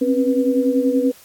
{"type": "tone cluster", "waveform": "sine", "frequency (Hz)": [261, 271.4, 490.2], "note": ["C4", "C#4", "B4"], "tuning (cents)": [-4, -36, -13], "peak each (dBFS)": -19, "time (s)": [0.01, 1.12], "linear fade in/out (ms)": 10, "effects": ["white hiss -47 dBFS RMS until 1.24 s", "AAC 64 kbps"]}